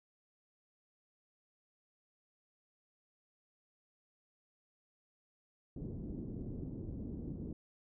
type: low-pass noise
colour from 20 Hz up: white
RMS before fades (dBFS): -43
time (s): 5.76-7.53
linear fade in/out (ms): 5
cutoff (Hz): 310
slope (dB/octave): 24
effects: none